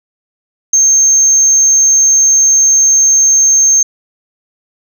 sine tone, 6370 Hz, G8, 27 cents sharp, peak -4 dBFS, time 0.73-3.83 s, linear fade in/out 5 ms, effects tanh soft clip ceiling 0 dBFS

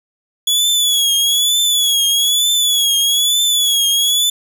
sawtooth tone with vibrato, 3387 Hz, G#7, 33 cents sharp, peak -9 dBFS, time 0.47-4.3 s, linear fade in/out 5 ms, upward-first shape triangle, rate 1.1 Hz, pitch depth 83 cents each way, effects none

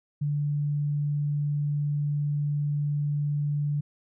sine tone, 146.2 Hz, D3, 7 cents flat, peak -24 dBFS, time 0.21-3.81 s, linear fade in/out 10 ms, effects none

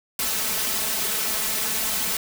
white noise with comb filter, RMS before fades -25 dBFS, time 0.19-2.17 s, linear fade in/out 2 ms, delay 4.6 ms, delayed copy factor +0.9, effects none

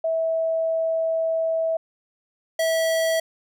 sine / square tone pair in turn, 651 / 651 Hz, E5 / E5, -22 / -22 cents, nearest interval unison, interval 0 cents, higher neither, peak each -20 dBFS, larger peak neither, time 0.04-1.77 / 2.59-3.2 s, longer first, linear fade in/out 5 ms, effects none

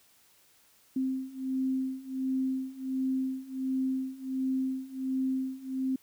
sine beating tone pair, 261.6 / 263 Hz, C4 / C4, 0 / +9 cents, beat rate 1.4 Hz, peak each -33 / -31 dBFS, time 0.96-5.96 s, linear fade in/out 5 ms, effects white hiss -63 dBFS RMS until 6.02 s

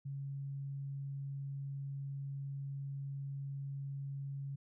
sine tone, 138.59 Hz, C#3, in tune, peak -39 dBFS, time 0.05-4.56 s, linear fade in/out 10 ms, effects none

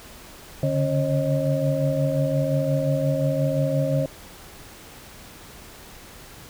sine tone cluster, 140.1 / 145.8 / 273 / 540 / 621 Hz, C#3 / D3 / C#4 / C#5 / D#5, +19 / -12 / -26 / -45 / -3 cents, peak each -29 / -23 / -29 / -25 / -28 dBFS, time 0.63-4.06 s, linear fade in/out 2 ms, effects pink hiss -44 dBFS RMS until 6.49 s

